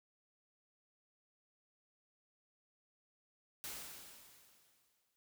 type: noise with exponential decay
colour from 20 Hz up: white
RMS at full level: -44 dBFS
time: 3.64-5.16 s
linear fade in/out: 0 ms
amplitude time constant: 330 ms
effects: none